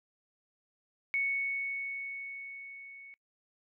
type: tone with level ramp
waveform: sine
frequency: 2217 Hz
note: C#7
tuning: in tune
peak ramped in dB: -27 to -48 dBFS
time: 1.14-3.14 s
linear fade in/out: 0 ms
effects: noise-tail reverb RT60 0.1 s tail -23 dB re dry